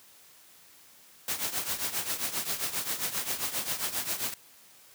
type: noise with tremolo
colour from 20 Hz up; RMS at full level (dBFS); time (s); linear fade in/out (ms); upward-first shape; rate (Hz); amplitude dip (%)
white; -29; 1.28-4.34; 2; triangle; 7.5; 80
effects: white hiss -56 dBFS RMS until 4.94 s + high-pass 80 Hz 12 dB/octave